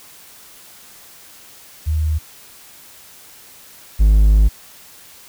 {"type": "tone pair in turn", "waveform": ["sine", "triangle"], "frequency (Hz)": [77.78, 52.04], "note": ["D#2", "G#1"], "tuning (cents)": [0, 4], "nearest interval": "perfect fifth", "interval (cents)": 696, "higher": "first", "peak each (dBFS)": [-15, -6], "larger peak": "second", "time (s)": [[1.86, 2.19], [3.99, 4.49]], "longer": "second", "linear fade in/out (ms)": 20, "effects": ["white hiss -43 dBFS RMS until 5.28 s"]}